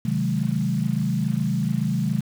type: chord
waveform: sine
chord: Ab dominant seventh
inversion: first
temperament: equal with one note detuned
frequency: 130.81 / 155.56 / 185 / 212.1 Hz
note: C3 / Eb3 / Gb3 / Ab3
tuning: 0 / 0 / 0 / +37 cents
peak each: -26 dBFS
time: 0.05-2.21 s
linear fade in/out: 5 ms
effects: 7-bit